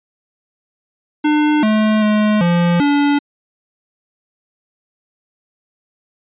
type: tone with pitch steps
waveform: square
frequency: 300.6 / 215.5 / 212.1 / 173 / 287.3 Hz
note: D4 / A3 / G#3 / F3 / D4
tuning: +40 / -36 / +37 / -16 / -38 cents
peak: -12 dBFS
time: 1.24-3.19 s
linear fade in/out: 10 ms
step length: 390 ms
effects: resampled to 8000 Hz